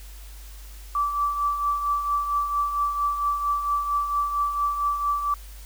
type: tone with tremolo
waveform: sine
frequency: 1160 Hz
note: D6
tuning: 22 cents flat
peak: -19 dBFS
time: 0.95-5.34 s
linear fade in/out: 2 ms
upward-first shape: triangle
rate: 4.4 Hz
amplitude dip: 60%
effects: added 50 Hz sine -39 dBFS peak until 5.65 s + white hiss -49 dBFS RMS until 5.65 s